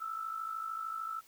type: tone with amplitude modulation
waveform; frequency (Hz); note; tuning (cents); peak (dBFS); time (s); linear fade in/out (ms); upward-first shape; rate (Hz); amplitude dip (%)
sine; 1318.5; E6; 0; -33; 0-1.21; 20; sine; 53.3; 65
effects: white hiss -62 dBFS RMS until 1.27 s